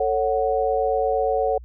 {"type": "chord", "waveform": "sine", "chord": "F# minor", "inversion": "first", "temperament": "equal with one note detuned", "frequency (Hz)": [445.9, 554.4, 740], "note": ["A4", "C#5", "F#5"], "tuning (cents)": [23, 0, 0], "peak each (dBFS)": -23, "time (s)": [0, 1.58], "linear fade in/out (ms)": 5, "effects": ["added 60 Hz sine -38 dBFS peak until 1.64 s"]}